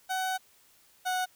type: tone pair in turn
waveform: 30% pulse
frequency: 751 / 737.7 Hz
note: F#5 / F#5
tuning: +26 / -5 cents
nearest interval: unison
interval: 31 cents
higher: first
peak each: -26 / -25 dBFS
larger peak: second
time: 0.09-0.38 / 1.05-1.26 s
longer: first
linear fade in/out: 20 ms
effects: white hiss -62 dBFS RMS until 1.35 s